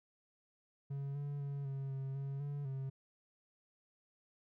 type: tone with pitch steps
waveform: triangle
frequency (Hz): 139.2 / 143.3 / 140.7 / 136.4 / 134.9 / 137.9 / 143.4 / 134.3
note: C#3 / D3 / C#3 / C#3 / C#3 / C#3 / D3 / C3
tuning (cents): +8 / -42 / +26 / -28 / -47 / -9 / -41 / +46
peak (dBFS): -36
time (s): 0.9-2.9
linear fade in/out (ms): 10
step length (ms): 250
effects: none